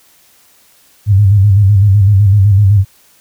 sine tone with vibrato, 100.2 Hz, G2, 38 cents sharp, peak -4 dBFS, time 1.06-2.85 s, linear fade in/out 50 ms, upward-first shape square, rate 7.9 Hz, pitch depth 71 cents each way, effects white hiss -48 dBFS RMS until 3.2 s

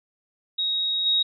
sine tone with level steps, 3781 Hz, A#7, 24 cents sharp, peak -22 / -18 dBFS, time 0.58-1.23 s, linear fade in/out 10 ms, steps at 1.05 s, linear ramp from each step 20 ms, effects none

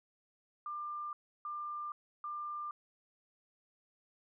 sine tone bursts, 1194 Hz, D6, 28 cents sharp, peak -38 dBFS, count 3, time 0.66-2.71 s, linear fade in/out 2 ms, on 470 ms, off 320 ms, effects none

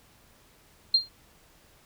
sine tone with exponential decay, 4193 Hz, C8, 3 cents sharp, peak -14 dBFS, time 0.94-1.09 s, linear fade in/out 5 ms, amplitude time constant 31 ms, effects pink hiss -59 dBFS RMS until 1.85 s

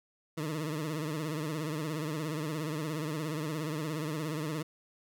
20% pulse tone with vibrato, 154.4 Hz, D#3, 13 cents flat, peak -28 dBFS, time 0.37-4.63 s, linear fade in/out 10 ms, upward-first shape triangle, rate 17 Hz, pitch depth 120 cents each way, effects none

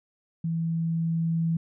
sine tone with level ramp, 164.81 Hz, E3, in tune, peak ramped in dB -25 to -22 dBFS, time 0.44-1.57 s, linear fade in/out 5 ms, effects none

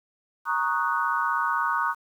sine chord, D# minor seventh, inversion second, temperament equal, 932.3 / 1108.7 / 1244.5 / 1480 Hz, A#5 / C#6 / D#6 / F#6, 0 / 0 / 0 / 0 cents, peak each -28 dBFS, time 0.45-1.95 s, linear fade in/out 50 ms, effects 9-bit

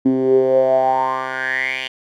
10% pulse tone with band-pass filter sweep, 130.81 Hz, C3, in tune, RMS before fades -17 dBFS, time 0.05-1.88 s, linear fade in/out 10 ms, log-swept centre 270 to 2800 Hz, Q 8, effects none

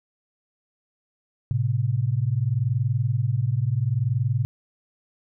sine tone pair together, 110 / 130.7 Hz, A2 / C3, 0 / -1 cents, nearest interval minor third, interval 299 cents, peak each -23 dBFS, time 1.51-4.45 s, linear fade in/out 0 ms, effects none

